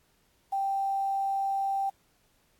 sine tone with quantisation, 784 Hz, G5, in tune, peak -26 dBFS, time 0.52-1.9 s, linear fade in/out 10 ms, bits 9, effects pink hiss -68 dBFS RMS until 2.59 s + AAC 64 kbps

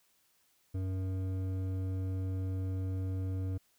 sine tone with hard clipping, 94.1 Hz, F#2, 30 cents sharp, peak -34 dBFS, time 0.74-3.58 s, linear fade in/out 10 ms, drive 10 dB, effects white hiss -71 dBFS RMS until 3.78 s

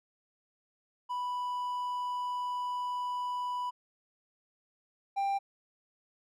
triangle tone pair in turn, 987.8 / 791 Hz, B5 / G5, 0 / +15 cents, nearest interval major third, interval 385 cents, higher first, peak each -30 / -26 dBFS, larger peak second, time 1.09-3.71 / 5.16-5.39 s, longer first, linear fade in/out 20 ms, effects none

